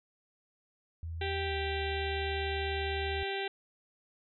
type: tone with pitch glide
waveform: sine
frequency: 82.41 to 76.45 Hz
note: E2 to D#2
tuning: 0 to -30 cents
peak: -36 dBFS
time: 1.03-3.23 s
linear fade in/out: 0 ms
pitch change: -130 cents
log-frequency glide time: 1.46-1.53 s
type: harmonic tone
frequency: 392 Hz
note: G4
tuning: in tune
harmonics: 1 / 2 / 4 / 5 / 6 / 7 / 8 / 9 / 10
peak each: -36 / -39 / -42 / -43 / -44 / -44 / -45 / -46 / -46 dBFS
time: 1.21-3.48 s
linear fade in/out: 5 ms
effects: none